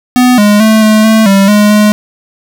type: tone with pitch steps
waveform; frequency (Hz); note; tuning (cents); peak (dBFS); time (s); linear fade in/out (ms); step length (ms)
square; 249.7 / 207.2 / 218.9 / 215.9 / 220.4 / 196.1 / 208.3 / 210.2; B3 / G#3 / A3 / A3 / A3 / G3 / G#3 / G#3; +19 / -4 / -9 / -33 / +3 / +1 / +5 / +21; -4; 0.16-1.92; 0; 220
effects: none